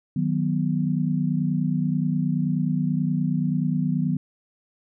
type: chord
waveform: sine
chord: B major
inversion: first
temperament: equal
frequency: 155.56 / 185 / 246.9 Hz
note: D#3 / F#3 / B3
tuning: 0 / 0 / 0 cents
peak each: -24 / -25 / -26 dBFS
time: 0.16-4.17 s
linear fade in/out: 5 ms
effects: none